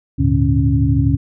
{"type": "tone cluster", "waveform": "sine", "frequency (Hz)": [73.8, 102.9, 115.2, 143.4, 276.2], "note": ["D2", "G#2", "A#2", "D3", "C#4"], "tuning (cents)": [9, -16, -20, -41, -6], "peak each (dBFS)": -18, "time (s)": [0.18, 1.17], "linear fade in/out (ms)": 20, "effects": []}